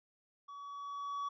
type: tone with level ramp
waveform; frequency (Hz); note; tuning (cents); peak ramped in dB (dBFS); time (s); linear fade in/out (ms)
triangle; 1134; C#6; +39; -45 to -33; 0.48-1.29; 10
effects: resampled to 16000 Hz